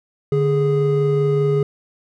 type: tone pair together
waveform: triangle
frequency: 146.5 / 414.4 Hz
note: D3 / G#4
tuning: -4 / -4 cents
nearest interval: octave + tritone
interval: 1800 cents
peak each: -16 / -15 dBFS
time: 0.32-1.63 s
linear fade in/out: 2 ms
effects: none